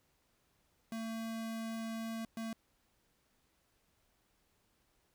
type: tone bursts at uneven times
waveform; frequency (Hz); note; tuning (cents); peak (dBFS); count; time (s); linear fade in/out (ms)
square; 225.3; A3; +41; -39; 2; 0.92-2.25 / 2.37-2.53; 2
effects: pink hiss -75 dBFS RMS until 5.14 s